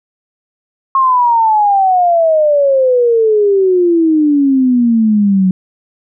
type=exponential sweep; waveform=sine; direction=down; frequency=1083 to 183.5 Hz; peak=-7 dBFS; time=0.95-5.51 s; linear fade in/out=2 ms; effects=none